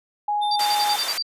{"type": "tone", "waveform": "sine", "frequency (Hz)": 831, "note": "G#5", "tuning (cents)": 1, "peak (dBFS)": -20, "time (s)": [0.28, 0.96], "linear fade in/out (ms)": 5}
{"type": "tone with tremolo", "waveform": "triangle", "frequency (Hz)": 3589, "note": "A7", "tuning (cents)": 34, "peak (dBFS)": -26, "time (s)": [0.41, 1.09], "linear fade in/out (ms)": 20, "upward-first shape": "triangle", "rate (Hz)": 8.5, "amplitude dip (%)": 45}
{"type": "tone bursts", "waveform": "sine", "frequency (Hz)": 4677, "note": "D8", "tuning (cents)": -8, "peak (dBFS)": -22, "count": 8, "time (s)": [0.51, 1.225], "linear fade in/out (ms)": 5, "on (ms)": 50, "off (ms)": 45}
{"type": "high-pass noise", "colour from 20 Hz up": "pink", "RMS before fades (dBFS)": -29, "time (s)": [0.59, 1.18], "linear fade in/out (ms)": 5, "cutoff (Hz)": 800, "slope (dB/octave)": 12}
{"effects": ["resampled to 32000 Hz"]}